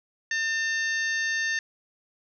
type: harmonic tone with a mistuned harmonic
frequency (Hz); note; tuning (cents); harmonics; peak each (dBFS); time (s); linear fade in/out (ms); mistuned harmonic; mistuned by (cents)
900; A5; +39; 2 / 3 / 4 / 5 / 6 / 7; -25 / -37 / -39 / -40 / -43 / -38; 0.31-1.59; 2; 6; +20
effects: none